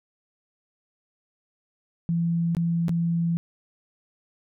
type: tone with dropouts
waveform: sine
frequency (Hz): 168.6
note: E3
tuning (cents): +39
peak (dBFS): -21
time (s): 2.09-3.37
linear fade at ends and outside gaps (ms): 0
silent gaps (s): 2.549-2.568 / 2.883-2.893
effects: none